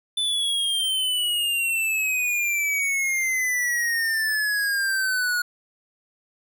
square exponential sweep, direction down, 3520 to 1443 Hz, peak -22 dBFS, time 0.17-5.42 s, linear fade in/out 5 ms, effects none

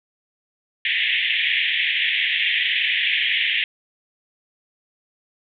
pink band-pass noise, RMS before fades -21 dBFS, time 0.85-3.64 s, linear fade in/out 2 ms, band 1800 to 3500 Hz, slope 96 dB/octave, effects none

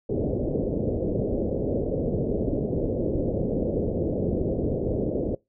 white low-pass noise, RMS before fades -26 dBFS, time 0.09-5.35 s, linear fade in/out 5 ms, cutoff 550 Hz, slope 48 dB/octave, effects noise-tail reverb RT60 0.2 s tail -23 dB re dry

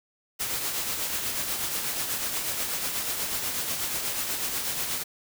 white noise with tremolo, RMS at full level -28 dBFS, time 0.39-5.04 s, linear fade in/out 20 ms, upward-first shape triangle, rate 8.2 Hz, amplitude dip 45%, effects none

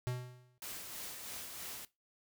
square tone with exponential decay, 124.7 Hz, B2, 17 cents sharp, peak -33 dBFS, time 0.07-0.58 s, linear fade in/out 0 ms, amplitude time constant 110 ms
white noise with tremolo, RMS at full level -44 dBFS, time 0.62-1.85 s, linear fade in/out 2 ms, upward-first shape sine, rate 3.1 Hz, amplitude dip 35%
effects noise-tail reverb RT60 0.2 s tail -18 dB re dry

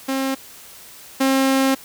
sawtooth tone pair in turn, 267.6 / 267.6 Hz, C4 / C4, +39 / +39 cents, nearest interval unison, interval 0 cents, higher neither, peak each -16 / -11 dBFS, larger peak second, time 0.08-0.35 / 1.2-1.75 s, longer second, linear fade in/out 10 ms, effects white hiss -42 dBFS RMS until 1.84 s

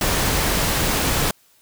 pink noise, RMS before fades -20 dBFS, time 0.01-1.31 s, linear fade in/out 2 ms, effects white hiss -57 dBFS RMS until 1.61 s

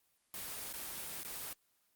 white noise with dropouts, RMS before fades -43 dBFS, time 0.34-1.53 s, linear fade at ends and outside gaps 1 ms, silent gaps 0.728-0.738 / 1.233-1.248 s, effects white hiss -75 dBFS RMS until 1.95 s + Opus 24 kbps

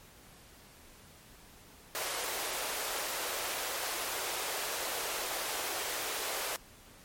pink high-pass noise, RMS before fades -36 dBFS, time 1.95-6.56 s, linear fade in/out 0 ms, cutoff 420 Hz, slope 24 dB/octave, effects pink hiss -56 dBFS RMS until 7.04 s + MP3 64 kbps

